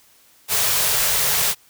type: band-stop noise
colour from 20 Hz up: white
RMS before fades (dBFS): -19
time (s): 0.48-1.55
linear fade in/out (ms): 50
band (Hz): 190 to 380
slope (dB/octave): 96
effects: white hiss -54 dBFS RMS until 1.69 s

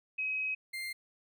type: tone pair in turn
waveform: sine / 35% pulse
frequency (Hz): 2540 / 2099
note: D#7 / C7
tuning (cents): +35 / +5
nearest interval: minor third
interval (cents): 330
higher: first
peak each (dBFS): -31 / -35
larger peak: first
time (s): 0.18-0.55 / 0.73-0.93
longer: first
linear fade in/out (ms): 10
effects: none

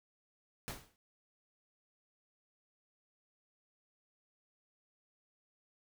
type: noise with exponential decay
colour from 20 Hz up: pink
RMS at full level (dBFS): -39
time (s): 0.68-0.96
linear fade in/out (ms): 0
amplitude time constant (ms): 59
effects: none

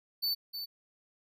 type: tone with echo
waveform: square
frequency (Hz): 4511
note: C#8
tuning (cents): +29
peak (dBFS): -29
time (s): 0.22-0.35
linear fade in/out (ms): 20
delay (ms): 310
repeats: 1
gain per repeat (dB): -8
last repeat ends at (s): 0.66
effects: none

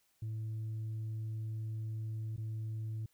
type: tone with dropouts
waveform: sine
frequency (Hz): 110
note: A2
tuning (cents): 0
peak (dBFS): -34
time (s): 0.22-3.06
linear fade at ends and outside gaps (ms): 5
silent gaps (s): 2.364-2.378
effects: tanh soft clip ceiling -35 dBFS + white hiss -74 dBFS RMS until 3.13 s

